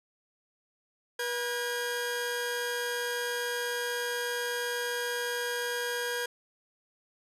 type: tone pair together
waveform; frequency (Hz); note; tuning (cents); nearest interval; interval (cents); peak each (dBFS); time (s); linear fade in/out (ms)
sawtooth; 483.4 / 1627.4; B4 / G#6; -37 / -36; octave + major sixth; 2101; -29 / -30; 1.19-6.26; 5
effects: resampled to 32000 Hz